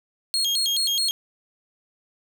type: tone with vibrato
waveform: 35% pulse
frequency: 3729 Hz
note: A#7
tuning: in tune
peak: -19 dBFS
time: 0.34-1.11 s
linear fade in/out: 0 ms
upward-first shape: square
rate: 4.7 Hz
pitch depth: 240 cents each way
effects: none

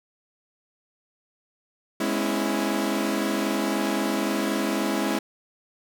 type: chord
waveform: sawtooth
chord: C# minor seventh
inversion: second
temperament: equal with one note detuned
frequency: 207.7 / 253.4 / 277.2 / 329.6 Hz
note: G#3 / B3 / C#4 / E4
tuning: 0 / +45 / 0 / 0 cents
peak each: -24 / -28 / -25 / -24 dBFS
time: 2-5.19 s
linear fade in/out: 5 ms
effects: none

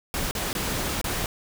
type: noise with dropouts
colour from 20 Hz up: pink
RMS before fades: -28 dBFS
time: 0.14-1.26 s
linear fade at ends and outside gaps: 1 ms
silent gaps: 0.311-0.351 / 0.53-0.551 / 1.014-1.042 s
effects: none

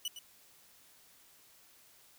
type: tone with echo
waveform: sawtooth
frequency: 2960 Hz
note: F#7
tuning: in tune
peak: -31 dBFS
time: 0.05-0.08 s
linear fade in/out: 2 ms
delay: 110 ms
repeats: 1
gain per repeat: -10 dB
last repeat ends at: 0.19 s
effects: white hiss -62 dBFS RMS until 2.18 s

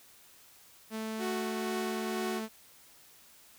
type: tone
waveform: sawtooth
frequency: 220 Hz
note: A3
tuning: in tune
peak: -31 dBFS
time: 0.9-2.49 s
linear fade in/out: 50 ms
type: tone with tremolo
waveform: sawtooth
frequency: 370 Hz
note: F#4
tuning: in tune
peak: -29 dBFS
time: 1.18-2.42 s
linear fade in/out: 50 ms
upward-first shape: triangle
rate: 2.1 Hz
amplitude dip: 35%
effects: white hiss -58 dBFS RMS until 3.58 s

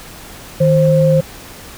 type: tone pair together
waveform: sine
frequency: 156.57 / 528 Hz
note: D#3 / C5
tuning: +11 / +16 cents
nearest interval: octave + major sixth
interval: 2105 cents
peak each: -11 dBFS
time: 0.6-1.21 s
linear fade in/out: 10 ms
effects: pink hiss -35 dBFS RMS until 1.77 s

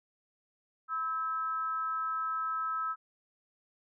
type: tone with amplitude modulation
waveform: sine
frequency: 1300 Hz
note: E6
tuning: 24 cents flat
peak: -28 dBFS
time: 0.88-2.96 s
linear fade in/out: 50 ms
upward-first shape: sine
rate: 293 Hz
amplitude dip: 55%
effects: none

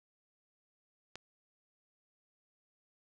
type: click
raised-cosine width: 0.2 ms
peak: -26 dBFS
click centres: 1.156 s
effects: none

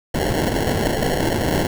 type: noise with sample-and-hold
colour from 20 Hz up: blue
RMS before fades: -20 dBFS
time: 0.14-1.67 s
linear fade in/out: 5 ms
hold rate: 1225 Hz
effects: none

